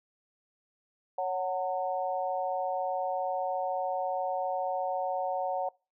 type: chord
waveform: sine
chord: F# major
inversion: second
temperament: equal with one note detuned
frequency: 554.4 / 740 / 912.1 Hz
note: C#5 / F#5 / A#5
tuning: 0 / 0 / -38 cents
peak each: -33 / -31 / -36 dBFS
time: 1.18-5.69 s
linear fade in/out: 5 ms
effects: noise-tail reverb RT60 0.3 s tail -24 dB re dry